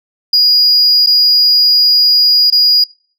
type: tone with dropouts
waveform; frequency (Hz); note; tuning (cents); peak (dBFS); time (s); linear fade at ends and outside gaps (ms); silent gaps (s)
sine; 4885; D#8; -33; -4; 0.33-2.84; 5; 1.062-1.07 / 2.502-2.523
effects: noise-tail reverb RT60 0.5 s tail -25 dB re dry + tanh soft clip ceiling -4 dBFS